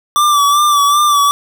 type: tone with vibrato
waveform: square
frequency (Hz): 1166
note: D6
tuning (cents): -13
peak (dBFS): -9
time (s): 0.16-1.31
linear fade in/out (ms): 0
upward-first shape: sine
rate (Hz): 2.6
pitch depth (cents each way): 45
effects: none